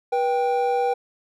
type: tone pair together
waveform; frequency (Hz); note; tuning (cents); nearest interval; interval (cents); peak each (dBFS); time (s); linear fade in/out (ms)
triangle; 485.3 / 785.6; B4 / G5; -30 / +4; minor sixth; 834; -20; 0.12-0.94; 10
effects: none